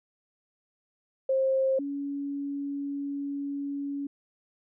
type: tone pair in turn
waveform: sine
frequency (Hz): 531 / 281.9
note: C5 / C#4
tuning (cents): +25 / +29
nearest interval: major seventh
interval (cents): 1096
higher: first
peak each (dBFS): -22 / -30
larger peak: first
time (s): 1.29-1.79 / 1.79-4.07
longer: second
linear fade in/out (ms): 5
effects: none